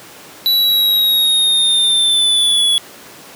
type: linear sweep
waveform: square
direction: down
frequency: 3951 to 3374 Hz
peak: -11 dBFS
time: 0.46-2.78 s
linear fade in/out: 0 ms
effects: pink hiss -37 dBFS RMS until 3.35 s + high-pass 200 Hz 12 dB/octave